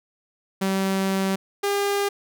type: tone pair in turn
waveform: sawtooth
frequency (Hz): 192.6 / 402.7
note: G3 / G4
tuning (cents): -30 / +47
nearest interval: octave + minor second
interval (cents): 1277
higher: second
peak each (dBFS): -17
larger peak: neither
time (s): 0.61-1.36 / 1.63-2.09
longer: first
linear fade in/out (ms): 10
effects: none